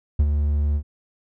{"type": "tone with ADSR envelope", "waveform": "triangle", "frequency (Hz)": 73.42, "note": "D2", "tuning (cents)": 0, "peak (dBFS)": -10, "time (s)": [0.19, 0.83], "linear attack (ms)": 7, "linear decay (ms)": 53, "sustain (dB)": -6, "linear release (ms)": 73, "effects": []}